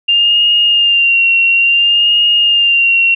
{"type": "tone with vibrato", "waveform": "sine", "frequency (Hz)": 2794, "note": "F7", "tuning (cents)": 0, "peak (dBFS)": -7, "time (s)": [0.08, 3.15], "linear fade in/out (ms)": 10, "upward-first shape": "sine", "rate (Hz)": 0.58, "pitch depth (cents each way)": 36, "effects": []}